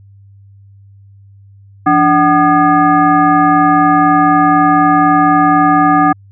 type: tone with frequency modulation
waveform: sine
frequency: 755 Hz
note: F#5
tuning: 35 cents sharp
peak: -6 dBFS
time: 1.86-6.13 s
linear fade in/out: 10 ms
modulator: 462 Hz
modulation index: 1.4
effects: added 99 Hz sine -38 dBFS peak until 6.31 s